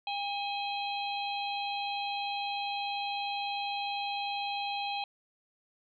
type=harmonic tone with a mistuned harmonic; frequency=807 Hz; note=G#5; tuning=50 cents flat; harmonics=1 / 3 / 4 / 5; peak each=-34 / -39 / -40 / -41 dBFS; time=0.07-5.04 s; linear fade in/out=2 ms; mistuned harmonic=3; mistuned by=+76 cents; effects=none